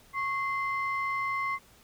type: tone pair together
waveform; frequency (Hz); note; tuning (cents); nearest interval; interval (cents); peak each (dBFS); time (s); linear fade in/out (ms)
sine; 1098 / 2073; C#6 / C7; -17 / -17; major seventh; 1100; -29 / -31; 0.13-1.59; 50
effects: tanh soft clip ceiling -22 dBFS + pink hiss -58 dBFS RMS until 1.83 s